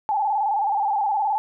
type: tone with vibrato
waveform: sine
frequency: 830.6 Hz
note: G#5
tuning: in tune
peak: -19 dBFS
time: 0.09-1.38 s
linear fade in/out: 0 ms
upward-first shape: square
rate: 19 Hz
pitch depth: 71 cents each way
effects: none